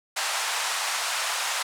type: band-pass noise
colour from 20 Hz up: pink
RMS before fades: -28 dBFS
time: 0.16-1.63 s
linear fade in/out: 10 ms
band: 780 to 10000 Hz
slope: 24 dB/octave
effects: none